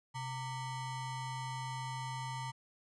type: ring-modulated tone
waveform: square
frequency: 523.3 Hz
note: C5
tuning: in tune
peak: -36 dBFS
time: 0.14-2.52 s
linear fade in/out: 20 ms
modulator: 394 Hz
effects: resampled to 22050 Hz